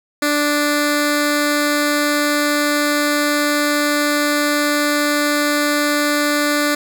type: tone with notch filter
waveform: 10% pulse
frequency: 293.6 Hz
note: D4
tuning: in tune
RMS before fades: -17 dBFS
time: 0.22-6.75 s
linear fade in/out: 5 ms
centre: 840 Hz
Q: 1.8
effects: none